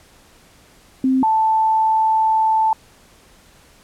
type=tone pair in turn; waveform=sine; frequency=261.7 / 880.3 Hz; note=C4 / A5; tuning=0 / +1 cents; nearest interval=octave + major sixth; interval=2101 cents; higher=second; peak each=-13 dBFS; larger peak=neither; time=1.04-1.23 / 1.23-2.73 s; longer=second; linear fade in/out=2 ms; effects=pink hiss -50 dBFS RMS until 3.83 s + low-pass 12000 Hz 12 dB/octave